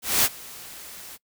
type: noise with ADSR envelope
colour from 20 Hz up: white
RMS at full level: -18 dBFS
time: 0.02-1.18 s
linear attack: 220 ms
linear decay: 45 ms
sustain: -23 dB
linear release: 34 ms
effects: noise-tail reverb RT60 0.1 s tail -23 dB re dry